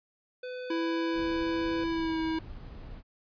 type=tone; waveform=square; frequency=502 Hz; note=B4; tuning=28 cents sharp; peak=-37 dBFS; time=0.43-1.84 s; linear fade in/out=5 ms
type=tone with pitch glide; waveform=square; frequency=331 to 321.6 Hz; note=E4 to E4; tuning=+7 to -43 cents; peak=-29 dBFS; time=0.7-2.39 s; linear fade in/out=5 ms; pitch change=-50 cents; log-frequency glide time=1.88-2.19 s
type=noise; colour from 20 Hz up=brown; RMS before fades=-44 dBFS; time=1.13-3.03 s; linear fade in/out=50 ms
effects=resampled to 11025 Hz